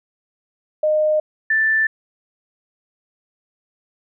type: tone pair in turn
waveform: sine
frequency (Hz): 614 / 1765.5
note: D#5 / A6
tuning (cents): -23 / +5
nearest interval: octave + tritone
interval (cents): 1828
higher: second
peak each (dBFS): -14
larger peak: neither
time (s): 0.83-1.2 / 1.5-1.87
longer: neither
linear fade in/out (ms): 5
effects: none